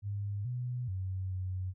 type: tone with pitch steps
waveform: sine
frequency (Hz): 101.4 / 123.7 / 94.1 / 92.8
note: G#2 / B2 / F#2 / F#2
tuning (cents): -41 / +3 / +30 / +6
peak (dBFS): -33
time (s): 0.02-1.74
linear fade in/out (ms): 50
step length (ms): 430
effects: none